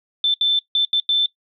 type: tone bursts at uneven times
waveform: sine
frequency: 3538 Hz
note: A7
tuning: 9 cents sharp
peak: -14 dBFS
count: 5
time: 0.24-0.34 / 0.41-0.59 / 0.75-0.85 / 0.93-1 / 1.09-1.26 s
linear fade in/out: 2 ms
effects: noise-tail reverb RT60 0.1 s tail -19 dB re dry